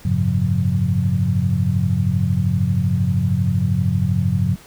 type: tone cluster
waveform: sine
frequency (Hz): 93.3 / 106.1 / 135.8 / 178.8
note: F#2 / G#2 / C#3 / F3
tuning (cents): +15 / +38 / -35 / +41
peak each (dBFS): -21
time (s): 0.05-4.56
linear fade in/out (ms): 5
effects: pink hiss -45 dBFS RMS until 4.66 s